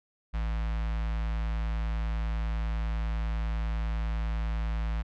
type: tone with notch filter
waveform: square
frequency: 55 Hz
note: A1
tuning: in tune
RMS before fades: -30 dBFS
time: 0.33-5.03 s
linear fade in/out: 20 ms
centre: 360 Hz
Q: 0.57
effects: low-pass 3000 Hz 12 dB/octave